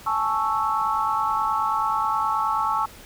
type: chord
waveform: sine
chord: A major seventh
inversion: third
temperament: equal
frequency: 830.6 / 880 / 1108.7 / 1318.5 Hz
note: G#5 / A5 / C#6 / E6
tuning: 0 / 0 / 0 / 0 cents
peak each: -30 / -25 / -25 / -26 dBFS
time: 0.06-2.86 s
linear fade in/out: 10 ms
effects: pink hiss -45 dBFS RMS until 3.05 s